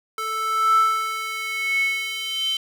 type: tone with high-pass filter sweep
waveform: square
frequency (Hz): 440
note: A4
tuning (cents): 0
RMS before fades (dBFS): -23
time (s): 0.18-2.57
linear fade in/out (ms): 2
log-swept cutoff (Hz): 990 to 3200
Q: 9.9
effects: none